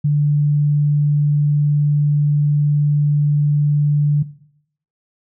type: tone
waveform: sine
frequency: 146.83 Hz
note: D3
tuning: in tune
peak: -12 dBFS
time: 0.04-4.23 s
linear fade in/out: 10 ms
effects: noise-tail reverb RT60 0.7 s tail -17 dB re dry